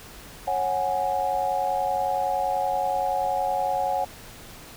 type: chord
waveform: sine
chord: C# suspended fourth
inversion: none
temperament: equal with one note detuned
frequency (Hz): 549.3 / 740 / 830.6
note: C#5 / F#5 / G#5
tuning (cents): -16 / 0 / 0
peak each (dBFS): -29 / -25 / -27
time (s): 0.47-4.05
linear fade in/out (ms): 10
effects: pink hiss -44 dBFS RMS until 4.76 s